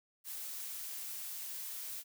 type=noise; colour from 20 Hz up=blue; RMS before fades=-43 dBFS; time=0.24-2.04 s; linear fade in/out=50 ms; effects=none